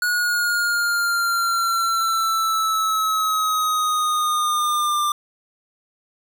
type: exponential sweep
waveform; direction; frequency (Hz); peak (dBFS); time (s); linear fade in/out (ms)
square; down; 1457 to 1187; -19; 0.02-5.12; 2
effects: none